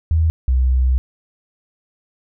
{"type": "tone pair in turn", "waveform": "sine", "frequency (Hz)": [80.5, 63.89], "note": ["E2", "C2"], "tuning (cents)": [-41, -41], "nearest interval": "major third", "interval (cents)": 400, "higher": "first", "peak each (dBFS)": -12, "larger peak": "neither", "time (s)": [[0.11, 0.3], [0.48, 0.98]], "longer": "second", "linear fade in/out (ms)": 0, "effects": []}